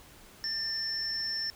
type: tone pair together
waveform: sine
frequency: 1789 / 5381 Hz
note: A6 / E8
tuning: +28 / +35 cents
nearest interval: octave + perfect fifth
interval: 1907 cents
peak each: -39 / -31 dBFS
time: 0.44-1.5 s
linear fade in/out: 0 ms
effects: pink hiss -54 dBFS RMS until 1.55 s